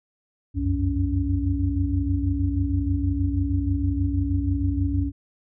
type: tone cluster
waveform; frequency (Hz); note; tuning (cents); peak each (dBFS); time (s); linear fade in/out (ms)
sine; 64.3 / 87.9 / 94.2 / 281.8; C2 / F2 / F#2 / C#4; -30 / +12 / +32 / +29; -26; 0.54-5.12; 50
effects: none